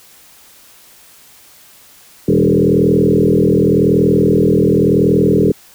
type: tone with frequency modulation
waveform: sine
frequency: 296.3 Hz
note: D4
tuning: 15 cents sharp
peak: -8 dBFS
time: 2.28-5.52 s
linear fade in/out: 5 ms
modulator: 40.9 Hz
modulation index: 4.1
effects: white hiss -44 dBFS RMS until 5.74 s